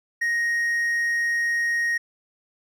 triangle tone, 1872 Hz, A#6, 7 cents sharp, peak -19 dBFS, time 0.21-1.98 s, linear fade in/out 10 ms, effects none

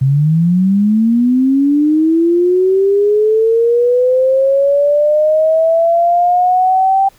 sine linear sweep, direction up, 129.9 to 784 Hz, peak -8 dBFS, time 0.01-7.09 s, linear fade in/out 10 ms, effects pink hiss -49 dBFS RMS until 7.18 s

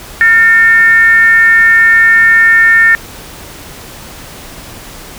sine tone with frequency modulation, 1800 Hz, A6, 39 cents sharp, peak -3 dBFS, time 0.21-2.95 s, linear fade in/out 0 ms, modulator 409 Hz, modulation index 0.45, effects pink hiss -30 dBFS RMS until 5.18 s

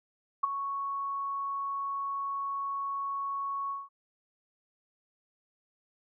sine tone with ADSR envelope, 1108.7 Hz, C#6, in tune, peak -20 dBFS, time 0.43-3.89 s, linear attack 10 ms, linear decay 13 ms, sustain -11 dB, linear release 190 ms, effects none

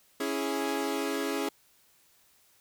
sawtooth chord, C# minor, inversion none, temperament equal, 277.2 / 329.6 / 415.3 Hz, C#4 / E4 / G#4, 0 / 0 / 0 cents, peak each -29 / -31 / -29 dBFS, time 0.2-1.49 s, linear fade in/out 5 ms, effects white hiss -64 dBFS RMS until 2.6 s

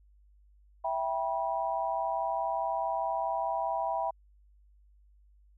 sine chord, E minor, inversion none, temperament equal with one note detuned, 659.3 / 784 / 971.4 Hz, E5 / G5 / B5, 0 / 0 / -29 cents, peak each -33 dBFS, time 0.84-4.11 s, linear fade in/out 10 ms, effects added 50 Hz sine -58 dBFS peak until 5.57 s

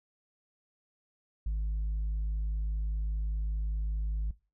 sine tone, 52.5 Hz, G#1, 19 cents sharp, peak -26 dBFS, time 1.46-4.31 s, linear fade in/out 5 ms, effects noise-tail reverb RT60 0.3 s tail -22 dB re dry + tanh soft clip ceiling -28 dBFS

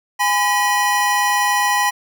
square tone cluster, 824 / 1010 / 1927 Hz, G#5 / B5 / B6, -14 / +39 / -43 cents, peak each -20 dBFS, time 0.19-1.91 s, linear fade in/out 20 ms, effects none

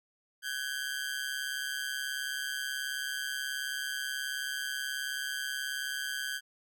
sawtooth ring-modulated tone, 1587 Hz, G6, 21 cents sharp, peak -27 dBFS, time 0.42-6.41 s, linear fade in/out 50 ms, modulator 69.3 Hz, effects none

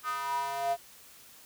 square tone with high-pass filter sweep, 138.6 Hz, C#3, in tune, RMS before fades -32 dBFS, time 0.03-0.77 s, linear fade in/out 50 ms, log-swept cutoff 1300 to 660 Hz, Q 8.4, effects white hiss -54 dBFS RMS until 1.45 s

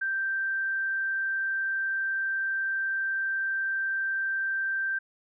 sine tone, 1568 Hz, G6, in tune, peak -26 dBFS, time 0.01-4.99 s, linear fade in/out 10 ms, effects none

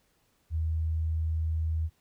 sine tone, 80 Hz, D#2, 49 cents sharp, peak -26 dBFS, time 0.5-1.9 s, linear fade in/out 50 ms, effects pink hiss -70 dBFS RMS until 2 s

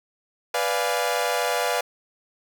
sawtooth chord, B diminished seventh, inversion none, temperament equal, 493.9 / 587.3 / 698.5 / 830.6 Hz, B4 / D5 / F5 / Ab5, 0 / 0 / 0 / 0 cents, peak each -23 / -24 / -23 / -26 dBFS, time 0.54-1.81 s, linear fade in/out 5 ms, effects none

